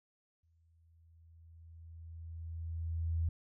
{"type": "tone with exponential growth", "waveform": "sine", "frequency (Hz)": 82.41, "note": "E2", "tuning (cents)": 0, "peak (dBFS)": -29, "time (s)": [0.43, 3.29], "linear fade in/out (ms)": 5, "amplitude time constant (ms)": 620, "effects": []}